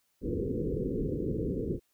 white low-pass noise, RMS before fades -32 dBFS, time 0.21-1.8 s, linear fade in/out 50 ms, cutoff 490 Hz, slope 96 dB/octave, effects white hiss -74 dBFS RMS until 1.93 s

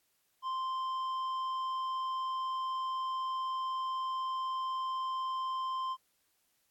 triangle tone with tanh clipping, 1044 Hz, C6, 4 cents flat, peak -34 dBFS, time 0.42-5.97 s, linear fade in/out 50 ms, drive 11 dB, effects white hiss -75 dBFS RMS until 6.7 s + AAC 64 kbps

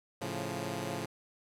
10% pulse chord, A augmented, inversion none, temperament equal, 110 / 138.59 / 174.61 Hz, A2 / C#3 / E#3, 0 / 0 / 0 cents, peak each -31 dBFS, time 0.21-1.06 s, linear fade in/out 10 ms, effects resampled to 32000 Hz + 9-bit

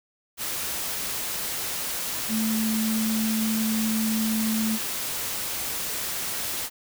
sine tone in noise, 220 Hz, A3, in tune, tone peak -23 dBFS, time 2.28-4.79 s, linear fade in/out 50 ms, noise white, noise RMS -30 dBFS, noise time 0.37-6.7 s, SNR +4 dB, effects none

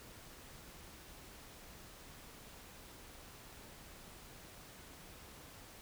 silence, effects pink hiss -55 dBFS RMS until 5.81 s

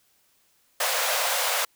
pink high-pass noise, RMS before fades -25 dBFS, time 0.8-1.65 s, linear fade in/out 5 ms, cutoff 490 Hz, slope 96 dB/octave, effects white hiss -65 dBFS RMS until 1.75 s

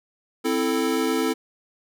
square chord, A minor, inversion first, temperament equal, 261.6 / 329.6 / 440 Hz, C4 / E4 / A4, 0 / 0 / 0 cents, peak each -26 dBFS, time 0.44-1.34 s, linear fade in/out 20 ms, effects none

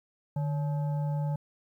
sine tone with frequency modulation, 149.1 Hz, D3, 27 cents sharp, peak -27 dBFS, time 0.36-1.36 s, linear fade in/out 5 ms, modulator 712 Hz, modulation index 0.36, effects 11-bit

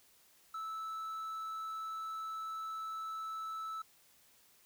triangle tone, 1311 Hz, E6, 10 cents flat, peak -37 dBFS, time 0.54-3.82 s, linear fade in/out 5 ms, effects white hiss -66 dBFS RMS until 4.65 s

